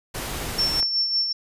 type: noise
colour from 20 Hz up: pink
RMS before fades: -30 dBFS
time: 0.14-0.81 s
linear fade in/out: 10 ms
type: tone with tremolo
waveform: sine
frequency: 5420 Hz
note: E8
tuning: 47 cents sharp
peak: -18 dBFS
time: 0.58-1.33 s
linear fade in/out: 10 ms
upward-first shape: sine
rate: 5.4 Hz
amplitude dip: 50%
type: click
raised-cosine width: 0.5 ms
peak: -19 dBFS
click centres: 0.828 s
effects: resampled to 32000 Hz